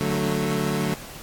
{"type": "chord", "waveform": "25% pulse", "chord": "D major", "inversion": "none", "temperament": "equal", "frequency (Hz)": [146.83, 185, 220], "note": ["D3", "F#3", "A3"], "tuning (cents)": [0, 0, 0], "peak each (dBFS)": [-23, -23, -24], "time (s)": [0.01, 0.94], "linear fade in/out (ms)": 0, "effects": ["pink hiss -40 dBFS RMS until 1.22 s", "AAC 64 kbps"]}